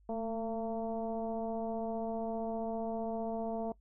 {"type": "tone with frequency modulation", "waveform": "sine", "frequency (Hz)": 450.4, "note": "A4", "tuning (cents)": 40, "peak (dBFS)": -33, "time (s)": [0.09, 3.72], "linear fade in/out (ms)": 2, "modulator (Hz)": 229, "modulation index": 1.5, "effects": ["noise-tail reverb RT60 0.1 s tail -21 dB re dry", "added 50 Hz sine -61 dBFS peak until 3.8 s"]}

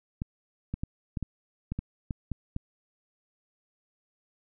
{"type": "clicks", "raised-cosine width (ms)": 5, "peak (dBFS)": -19, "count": 10, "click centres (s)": [0.219, 0.74, 0.835, 1.172, 1.227, 1.72, 1.79, 2.108, 2.317, 2.564], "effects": []}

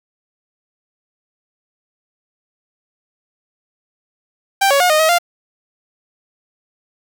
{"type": "tone with pitch steps", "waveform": "sawtooth", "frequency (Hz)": [785, 559, 719, 617, 635, 696], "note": ["G5", "C#5", "F#5", "D#5", "D#5", "F5"], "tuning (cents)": [2, 14, -50, -15, 35, -6], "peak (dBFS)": -7, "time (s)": [4.61, 5.186], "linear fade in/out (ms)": 10, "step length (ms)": 96, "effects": ["7-bit"]}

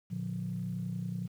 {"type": "chord", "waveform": "sine", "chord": "Bb major", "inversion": "none", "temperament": "equal with one note detuned", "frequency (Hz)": [116.54, 146.83, 178.08], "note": ["Bb2", "D3", "F3"], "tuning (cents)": [0, 0, 34], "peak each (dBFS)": [-38, -40, -35], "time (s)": [0.1, 1.28], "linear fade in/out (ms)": 20, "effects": ["tanh soft clip ceiling -26 dBFS", "10-bit"]}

